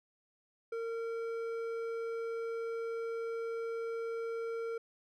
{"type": "tone with hard clipping", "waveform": "sine", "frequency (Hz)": 458.3, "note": "A#4", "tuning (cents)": -29, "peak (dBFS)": -37, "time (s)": [0.72, 4.78], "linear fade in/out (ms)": 5, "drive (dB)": 8, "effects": []}